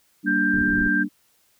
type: chord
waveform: sine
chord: G minor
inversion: none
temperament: just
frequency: 196 / 235.2 / 294 Hz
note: G3 / Bb3 / D4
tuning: 0 / +16 / +2 cents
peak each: -26 / -27 / -24 dBFS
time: 0.23-1.09 s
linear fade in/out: 50 ms
type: tone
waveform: sine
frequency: 1582 Hz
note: G6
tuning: 15 cents sharp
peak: -20 dBFS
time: 0.26-1.04 s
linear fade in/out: 20 ms
type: low-pass noise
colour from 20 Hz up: pink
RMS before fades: -32 dBFS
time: 0.53-0.88 s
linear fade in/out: 5 ms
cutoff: 420 Hz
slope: 96 dB/octave
effects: white hiss -63 dBFS RMS until 1.59 s